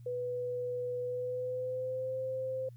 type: tone with pitch glide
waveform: sine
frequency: 493.9 to 521.5 Hz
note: B4 to C5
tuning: 0 to -6 cents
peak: -33 dBFS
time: 0.06-2.69 s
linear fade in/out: 5 ms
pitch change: +94 cents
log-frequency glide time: 1.02-2.18 s
effects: added 120 Hz sine -48 dBFS peak until 2.76 s + white hiss -75 dBFS RMS until 2.76 s